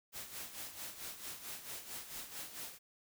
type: noise with tremolo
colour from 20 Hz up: white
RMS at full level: -44 dBFS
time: 0.12-2.79 s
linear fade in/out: 50 ms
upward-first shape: sine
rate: 4.5 Hz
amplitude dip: 65%
effects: none